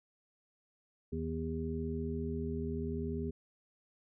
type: harmonic tone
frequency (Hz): 80.5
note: E2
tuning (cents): -41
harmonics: 1 / 2 / 3 / 5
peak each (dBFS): -39 / -41 / -39 / -40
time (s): 1.12-3.31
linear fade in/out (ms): 10
effects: none